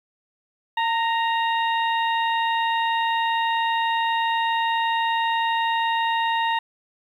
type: harmonic tone with a mistuned harmonic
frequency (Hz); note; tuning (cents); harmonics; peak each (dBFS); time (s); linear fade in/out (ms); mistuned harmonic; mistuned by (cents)
932.3; A#5; 0; 1 / 2 / 3 / 4; -21 / -27 / -31 / -33; 0.77-6.59; 5; 1; -37
effects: 9-bit